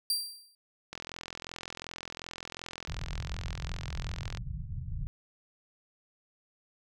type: tone with exponential decay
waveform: sawtooth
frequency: 4717 Hz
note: D8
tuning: 7 cents sharp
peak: -22 dBFS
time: 0.1-0.55 s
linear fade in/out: 2 ms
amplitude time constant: 97 ms
type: click train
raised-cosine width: 0.2 ms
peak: -22 dBFS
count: 148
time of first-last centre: 0.93-4.373 s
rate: 42.7 Hz
type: low-pass noise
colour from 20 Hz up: pink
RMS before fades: -37 dBFS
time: 2.88-5.07 s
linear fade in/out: 0 ms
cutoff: 160 Hz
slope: 48 dB/octave
effects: none